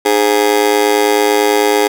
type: tone with amplitude modulation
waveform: 30% pulse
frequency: 413.5 Hz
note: G#4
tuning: 8 cents flat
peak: -3 dBFS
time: 0.05-1.88 s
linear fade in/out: 10 ms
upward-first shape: sine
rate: 109 Hz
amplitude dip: 95%
effects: none